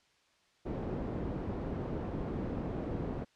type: low-pass noise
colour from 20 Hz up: white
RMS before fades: -37 dBFS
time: 0.65-3.25 s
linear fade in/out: 20 ms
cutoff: 350 Hz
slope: 12 dB/octave
effects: white hiss -69 dBFS RMS until 3.35 s + low-pass 5000 Hz 12 dB/octave